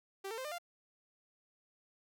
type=tone with pitch steps; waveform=sawtooth; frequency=390 / 450.6 / 520.6 / 601.5 / 694.9 Hz; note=G4 / A4 / C5 / D5 / F5; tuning=-9 / +41 / -9 / +41 / -9 cents; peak=-36 dBFS; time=0.24-0.585 s; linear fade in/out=10 ms; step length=69 ms; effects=none